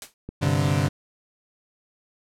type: noise with exponential decay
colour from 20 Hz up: white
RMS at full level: -32 dBFS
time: 0.02-0.14 s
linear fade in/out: 1 ms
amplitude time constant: 26 ms
type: click train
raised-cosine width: 3 ms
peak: -21 dBFS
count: 4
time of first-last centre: 0.29-0.881 s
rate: 5.08 Hz
type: chord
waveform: 35% pulse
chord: G suspended fourth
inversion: none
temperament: equal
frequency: 98 / 130.81 / 146.83 Hz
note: G2 / C3 / D3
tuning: 0 / 0 / 0 cents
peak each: -23 / -24 / -21 dBFS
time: 0.41-0.89 s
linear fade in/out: 20 ms
effects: low-pass 11000 Hz 12 dB/octave